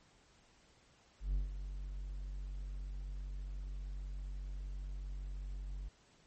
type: tone with ADSR envelope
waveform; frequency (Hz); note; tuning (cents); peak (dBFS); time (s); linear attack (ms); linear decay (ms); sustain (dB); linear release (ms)
triangle; 47.46; F#1; +45; -28; 1.2-5.89; 140; 140; -10; 13
effects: pink hiss -67 dBFS RMS until 6.26 s + MP3 32 kbps